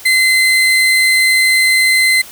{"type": "tone", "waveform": "35% pulse", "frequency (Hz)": 2058, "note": "C7", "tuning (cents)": -29, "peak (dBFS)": -7, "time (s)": [0.05, 2.22], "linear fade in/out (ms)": 10, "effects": ["white hiss -35 dBFS RMS until 2.31 s"]}